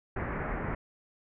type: low-pass noise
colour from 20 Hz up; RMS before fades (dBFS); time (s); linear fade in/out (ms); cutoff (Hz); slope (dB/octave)
pink; -34; 0.16-0.75; 5; 2100; 48
effects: none